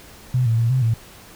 sine tone with pitch steps, 126.2 / 113.6 / 116 / 129.9 / 113.7 Hz, B2 / A#2 / A#2 / C3 / A#2, +38 / -44 / -8 / -12 / -43 cents, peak -15 dBFS, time 0.34-0.94 s, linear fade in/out 5 ms, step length 120 ms, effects pink hiss -44 dBFS RMS until 1.35 s

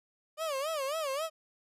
30% pulse tone with vibrato, 588 Hz, D5, 2 cents sharp, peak -29 dBFS, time 0.37-1.3 s, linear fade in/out 50 ms, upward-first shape sine, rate 3.7 Hz, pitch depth 180 cents each way, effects resampled to 32000 Hz

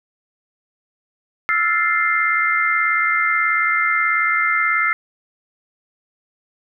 sine chord, F major seventh, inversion third, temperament equal, 1318.5 / 1396.9 / 1760 / 2093 Hz, E6 / F6 / A6 / C7, 0 / 0 / 0 / 0 cents, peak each -21 / -23 / -23 / -18 dBFS, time 1.49-4.93 s, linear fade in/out 0 ms, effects none

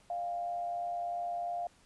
sine tone with frequency modulation, 698.5 Hz, F5, in tune, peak -33 dBFS, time 0.1-1.67 s, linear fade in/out 2 ms, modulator 103 Hz, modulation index 0.36, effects pink hiss -64 dBFS RMS until 1.85 s + resampled to 24000 Hz

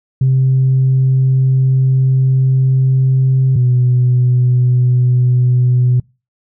sine tone pair in turn, 131.5 / 124.65 Hz, C3 / B2, +9 / +16 cents, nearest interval minor second, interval 93 cents, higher first, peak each -7 dBFS, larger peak neither, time 0.21-3.56 / 3.56-6 s, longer first, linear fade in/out 5 ms, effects noise-tail reverb RT60 0.3 s tail -26 dB re dry + tanh soft clip ceiling -5 dBFS

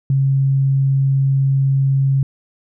sine tone, 136 Hz, C#3, 33 cents flat, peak -12 dBFS, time 0.1-2.23 s, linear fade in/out 2 ms, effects none

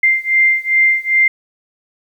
sine beating tone pair, 2093 / 2095.5 Hz, C7 / C7, 0 / +2 cents, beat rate 2.5 Hz, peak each -13 / -14 dBFS, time 0.03-1.28 s, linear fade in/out 5 ms, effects 8-bit

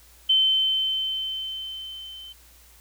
sine tone with level ramp, 3080 Hz, G7, 31 cents flat, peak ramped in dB -15 to -39 dBFS, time 0.29-2.33 s, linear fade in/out 10 ms, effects added 59 Hz sine -54 dBFS peak until 2.8 s + white hiss -54 dBFS RMS until 2.8 s

